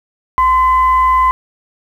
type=tone with frequency modulation; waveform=sine; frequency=1034 Hz; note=C6; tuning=21 cents flat; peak=-8 dBFS; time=0.38-1.31 s; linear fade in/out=0 ms; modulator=976 Hz; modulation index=0.35; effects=7-bit